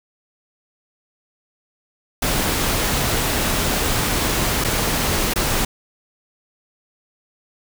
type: noise with dropouts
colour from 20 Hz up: pink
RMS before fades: -20 dBFS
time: 2.22-5.65 s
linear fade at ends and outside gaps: 5 ms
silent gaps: 4.641-4.645 / 5.337-5.358 s
effects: none